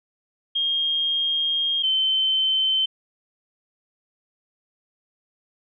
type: tone pair in turn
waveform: sine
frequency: 3231 / 3081 Hz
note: G#7 / G7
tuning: -48 / -31 cents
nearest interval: minor second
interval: 83 cents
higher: first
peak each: -20 / -18 dBFS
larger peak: second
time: 0.55-1.83 / 1.83-2.86 s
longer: first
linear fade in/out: 10 ms
effects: none